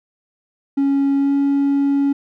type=tone with pitch glide; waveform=triangle; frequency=277.2 to 279.8 Hz; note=C#4 to C#4; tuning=0 to +16 cents; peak=-11 dBFS; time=0.77-2.13 s; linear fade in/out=10 ms; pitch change=+16 cents; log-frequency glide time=1.17-1.33 s; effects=tanh soft clip ceiling -8 dBFS